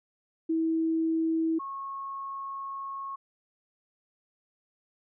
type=tone pair in turn; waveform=sine; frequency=324.2 / 1093.9 Hz; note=E4 / C#6; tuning=-29 / -23 cents; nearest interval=octave + major sixth; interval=2106 cents; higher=second; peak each=-24 / -34 dBFS; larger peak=first; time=0.49-1.59 / 1.59-3.16 s; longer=second; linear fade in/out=10 ms; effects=none

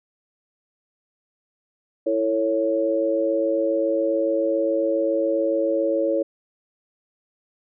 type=chord; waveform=sine; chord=A major; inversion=second; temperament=equal with one note detuned; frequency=329.6 / 447.2 / 554.4 Hz; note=E4 / A4 / C#5; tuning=0 / +28 / 0 cents; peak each=-24 / -26 / -21 dBFS; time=2.06-6.23 s; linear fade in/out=10 ms; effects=none

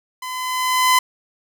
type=tone with level ramp; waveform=sawtooth; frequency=1017 Hz; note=C6; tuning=50 cents flat; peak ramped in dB=-24 to -7 dBFS; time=0.22-0.99 s; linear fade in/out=5 ms; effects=none

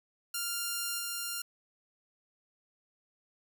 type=tone with level steps; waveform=5% pulse; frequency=1396.9 Hz; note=F6; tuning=in tune; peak=-21 / -23 dBFS; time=0.34-1.42 s; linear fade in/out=5 ms; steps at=0.98 s; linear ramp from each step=20 ms; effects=none

